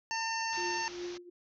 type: harmonic tone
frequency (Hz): 903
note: A5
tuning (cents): +45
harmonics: 1 / 2 / 3 / 5 / 6 / 7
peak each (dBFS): -35 / -38 / -40 / -42 / -43 / -43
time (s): 0.11-0.88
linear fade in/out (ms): 0
type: low-pass noise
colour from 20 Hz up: white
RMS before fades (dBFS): -49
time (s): 0.52-1.18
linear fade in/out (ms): 10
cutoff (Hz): 6300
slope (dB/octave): 96
type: tone with tremolo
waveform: sine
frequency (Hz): 352.2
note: F4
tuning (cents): +15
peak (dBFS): -35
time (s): 0.57-1.3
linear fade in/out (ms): 10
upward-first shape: triangle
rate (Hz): 2.6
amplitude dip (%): 90
effects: none